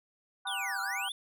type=chord; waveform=sine; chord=G major seventh; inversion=none; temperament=just; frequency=784 / 980 / 1176 / 1470 Hz; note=G5 / B5 / D6 / F#6; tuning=0 / -14 / +2 / -12 cents; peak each=-39 / -43 / -43 / -38 dBFS; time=0.45-1.09 s; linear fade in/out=10 ms
type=exponential two-way sweep; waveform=square; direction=down then up; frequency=3729 to 1335 to 3596 Hz; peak=-35 dBFS; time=0.47-1.12 s; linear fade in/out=2 ms; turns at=0.81 s
effects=none